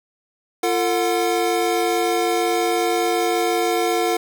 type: tone cluster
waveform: square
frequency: 344.6 / 450.1 / 728 Hz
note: F4 / A4 / F#5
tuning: -23 / +39 / -28 cents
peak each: -23 dBFS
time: 0.63-4.17 s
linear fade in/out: 5 ms
effects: 8-bit